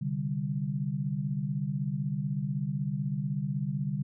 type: chord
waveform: sine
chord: C suspended second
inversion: none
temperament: equal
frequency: 130.81 / 146.83 / 196 Hz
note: C3 / D3 / G3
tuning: 0 / 0 / 0 cents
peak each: -35 / -31 / -34 dBFS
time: 0.01-4.03 s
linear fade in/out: 10 ms
effects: none